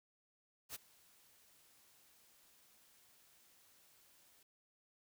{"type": "noise with ADSR envelope", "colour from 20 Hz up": "white", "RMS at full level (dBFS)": -44, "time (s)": [0.69, 4.43], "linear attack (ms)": 61, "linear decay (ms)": 16, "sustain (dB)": -24, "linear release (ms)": 3, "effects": []}